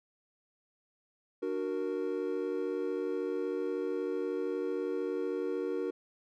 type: chord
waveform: triangle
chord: D augmented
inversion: none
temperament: equal with one note detuned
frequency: 297.2 / 370 / 466.2 Hz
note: D4 / F#4 / A#4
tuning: +21 / 0 / 0 cents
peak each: -36 / -33 / -33 dBFS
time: 1.42-5.91 s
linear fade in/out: 10 ms
effects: none